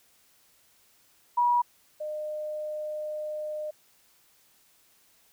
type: tone pair in turn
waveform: sine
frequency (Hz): 966 / 608.5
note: B5 / D#5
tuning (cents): -39 / -39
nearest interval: minor sixth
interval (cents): 800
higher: first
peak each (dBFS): -20 / -31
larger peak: first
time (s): 1.37-1.62 / 2-3.71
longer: second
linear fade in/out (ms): 10
effects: white hiss -63 dBFS RMS until 5.32 s